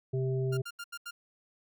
harmonic tone, 130.81 Hz, C3, in tune, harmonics 1 / 3 / 5, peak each -29 / -33 / -46 dBFS, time 0.13-0.62 s, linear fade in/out 10 ms
sawtooth tone bursts, 1400 Hz, F6, 4 cents sharp, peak -35 dBFS, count 5, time 0.52-1.11 s, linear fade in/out 10 ms, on 54 ms, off 80 ms
effects none

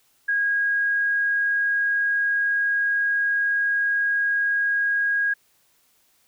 sine tone, 1639 Hz, G#6, 23 cents flat, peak -19 dBFS, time 0.28-5.34 s, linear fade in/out 10 ms, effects white hiss -63 dBFS RMS until 6.27 s

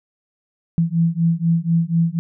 sine beating tone pair, 164.81 / 168.91 Hz, E3 / E3, 0 / +43 cents, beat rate 4.1 Hz, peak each -18 dBFS, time 0.78-2.19 s, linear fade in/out 0 ms, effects none

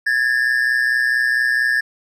triangle tone pair together, 1661.2 / 1785.6 Hz, G#6 / A6, 0 / +25 cents, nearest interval minor second, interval 125 cents, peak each -16 dBFS, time 0.06-1.81 s, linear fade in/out 10 ms, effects none

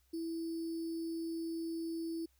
sine tone with sample-and-hold, 329.6 Hz, E4, in tune, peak -36 dBFS, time 0.13-2.26 s, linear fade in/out 10 ms, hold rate 4900 Hz, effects added 64 Hz sine -70 dBFS peak until 2.39 s + white hiss -75 dBFS RMS until 2.39 s

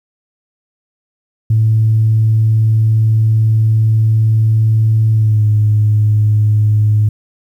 sine tone with pitch glide, 110.3 to 106.36 Hz, A2 to G#2, +5 to +42 cents, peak -7 dBFS, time 1.5-7.09 s, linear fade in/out 5 ms, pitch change -63 cents, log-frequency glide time 5.12-5.44 s, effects tanh soft clip ceiling -3 dBFS + 8-bit

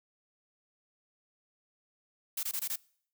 blue noise bursts, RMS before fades -34 dBFS, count 5, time 2.37-2.759 s, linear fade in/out 5 ms, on 61 ms, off 21 ms, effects noise-tail reverb RT60 0.6 s tail -24 dB re dry

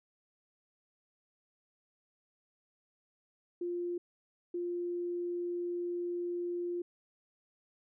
sine tone bursts at uneven times, 350 Hz, F4, 4 cents sharp, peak -33 dBFS, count 2, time 3.61-3.98 / 4.54-6.82 s, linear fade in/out 5 ms, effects none

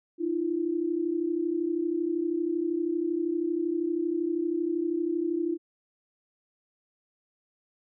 sine tone pair together, 309.6 / 342.3 Hz, D#4 / F4, -9 / -35 cents, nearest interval major second, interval 174 cents, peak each -30 / -27 dBFS, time 0.18-5.58 s, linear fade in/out 50 ms, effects none

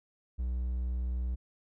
triangle tone, 61.74 Hz, B1, in tune, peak -28 dBFS, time 0.38-1.36 s, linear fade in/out 20 ms, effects none

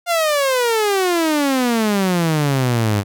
sawtooth exponential sweep, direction down, 707 to 98 Hz, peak -11 dBFS, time 0.06-3.04 s, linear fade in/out 50 ms, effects none

